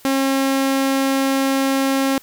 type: tone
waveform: sawtooth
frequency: 270 Hz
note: C#4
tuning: 45 cents flat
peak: -12 dBFS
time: 0.05-2.18 s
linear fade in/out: 0 ms
effects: white hiss -48 dBFS RMS until 2.22 s